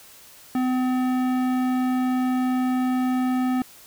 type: tone with tanh clipping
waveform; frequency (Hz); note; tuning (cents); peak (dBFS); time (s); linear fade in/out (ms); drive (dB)
sine; 254.5; C4; -48; -22; 0.55-3.62; 2; 16
effects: white hiss -48 dBFS RMS until 3.86 s